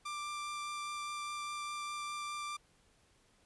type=tone with vibrato; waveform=sawtooth; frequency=1182 Hz; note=D6; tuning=11 cents sharp; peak=-35 dBFS; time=0.05-2.57 s; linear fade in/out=10 ms; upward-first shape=triangle; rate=4.9 Hz; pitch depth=8 cents each way; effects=pink hiss -69 dBFS RMS until 3.45 s + resampled to 24000 Hz